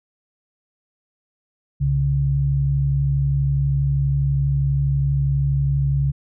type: tone pair together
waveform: sine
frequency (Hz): 66.16 / 138.5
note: C2 / C#3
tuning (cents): +20 / -1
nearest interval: octave + minor second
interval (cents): 1279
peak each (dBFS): -23 / -17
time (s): 1.8-6.12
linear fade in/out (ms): 20
effects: none